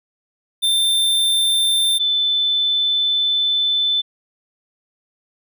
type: tone pair in turn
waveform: square / sine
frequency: 3577 / 3520 Hz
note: A7 / A7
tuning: +28 / 0 cents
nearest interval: unison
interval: 28 cents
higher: first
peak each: -15 dBFS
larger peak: neither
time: 0.62-1.99 / 1.99-4.02 s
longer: second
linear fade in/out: 20 ms
effects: none

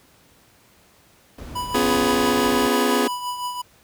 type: noise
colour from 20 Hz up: brown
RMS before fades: -32 dBFS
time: 1.38-2.67 s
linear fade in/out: 5 ms
type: tone with tremolo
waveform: square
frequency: 987 Hz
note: B5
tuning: 1 cent flat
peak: -24 dBFS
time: 1.55-3.62 s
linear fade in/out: 10 ms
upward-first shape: triangle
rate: 5.9 Hz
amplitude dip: 60%
type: chord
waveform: sawtooth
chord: C# dominant seventh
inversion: third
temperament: just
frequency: 249.5 / 277.2 / 346.5 / 415.8 Hz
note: B3 / C#4 / E#4 / G#4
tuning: +18 / 0 / -14 / +2 cents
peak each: -18 / -21 / -22 / -18 dBFS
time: 1.74-3.08 s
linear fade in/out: 10 ms
effects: pink hiss -55 dBFS RMS until 3.83 s + high-pass 60 Hz 12 dB/octave

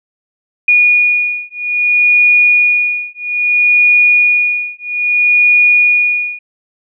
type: beating tone pair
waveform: sine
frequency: 2448 / 2448.61 Hz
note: D#7 / D#7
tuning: -29 / -28 cents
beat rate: 0.61 Hz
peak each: -11 dBFS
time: 0.68-6.39 s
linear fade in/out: 5 ms
effects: none

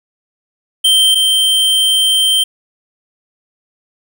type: tone pair in turn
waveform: square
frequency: 3131 / 3131 Hz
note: G7 / G7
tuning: -3 / -3 cents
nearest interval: unison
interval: 0 cents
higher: neither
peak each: -8 / -10 dBFS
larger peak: first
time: 0.84-1.15 / 1.15-2.44 s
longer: second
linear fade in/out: 10 ms
effects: none

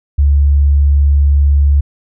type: tone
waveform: sine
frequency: 71.2 Hz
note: C#2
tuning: 47 cents sharp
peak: -6 dBFS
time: 0.18-1.81 s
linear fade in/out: 10 ms
effects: none

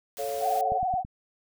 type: noise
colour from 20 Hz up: white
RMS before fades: -42 dBFS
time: 0.17-0.61 s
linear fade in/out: 0 ms
type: chord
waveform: sine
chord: A augmented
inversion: none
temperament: equal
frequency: 440 / 554.4 / 698.5 Hz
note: A4 / C#5 / E#5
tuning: 0 / 0 / 0 cents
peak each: -34 / -32 / -33 dBFS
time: 0.18-0.79 s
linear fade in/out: 20 ms
type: tone with vibrato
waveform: sine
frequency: 739 Hz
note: F#5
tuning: 2 cents flat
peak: -24 dBFS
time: 0.4-1.04 s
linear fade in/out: 50 ms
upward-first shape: sine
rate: 20 Hz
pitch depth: 74 cents each way
type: click train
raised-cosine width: 5 ms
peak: -26 dBFS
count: 4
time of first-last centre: 0.72-1.049 s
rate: 9.12 Hz
effects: none

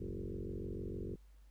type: tone with frequency modulation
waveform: sine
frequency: 149.6 Hz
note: D3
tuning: 32 cents sharp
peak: -39 dBFS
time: 0-1.16 s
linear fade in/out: 10 ms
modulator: 46.6 Hz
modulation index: 6
effects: added 50 Hz sine -57 dBFS peak until 1.5 s + pink hiss -75 dBFS RMS until 1.5 s

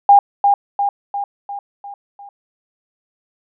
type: tone with echo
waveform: sine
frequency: 806 Hz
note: G5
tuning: 48 cents sharp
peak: -4 dBFS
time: 0.09-0.19 s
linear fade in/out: 2 ms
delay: 350 ms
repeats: 6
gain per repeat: -5 dB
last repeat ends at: 2.29 s
effects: none

